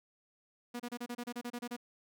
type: tone bursts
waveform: sawtooth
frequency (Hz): 241.4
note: B3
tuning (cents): -39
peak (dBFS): -34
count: 12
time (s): 0.74-1.766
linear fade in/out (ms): 10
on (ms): 58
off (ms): 30
effects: none